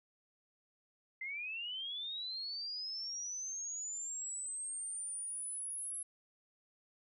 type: linear sweep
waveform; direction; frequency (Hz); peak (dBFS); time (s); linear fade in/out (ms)
sine; up; 2045 to 10990; -39; 1.21-6.03; 5
effects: none